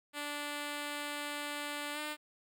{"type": "tone with pitch glide", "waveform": "5% pulse", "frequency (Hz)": [292.3, 300.7], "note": ["D4", "D4"], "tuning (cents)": [-8, 41], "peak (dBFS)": -26, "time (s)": [0.13, 2.17], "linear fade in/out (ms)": 50, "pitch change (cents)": 49, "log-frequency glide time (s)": [1.93, 1.99], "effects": []}